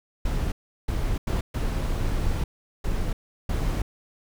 brown noise bursts at uneven times, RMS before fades -25 dBFS, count 6, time 0.25-0.52 / 0.88-1.18 / 1.27-1.41 / 1.54-2.44 / 2.84-3.13 / 3.49-3.82 s, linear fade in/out 5 ms, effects none

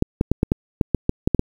clicks, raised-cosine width 3 ms, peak -3 dBFS, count 11, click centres 0.024 / 0.211 / 0.316 / 0.431 / 0.519 / 0.812 / 0.947 / 1.094 / 1.275 / 1.347 / 1.394 s, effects 7-bit

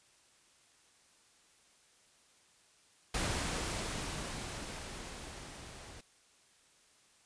pink noise with level ramp, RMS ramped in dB -34 to -51 dBFS, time 3.14-6.01 s, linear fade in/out 5 ms, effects white hiss -66 dBFS RMS until 7.25 s + resampled to 22050 Hz

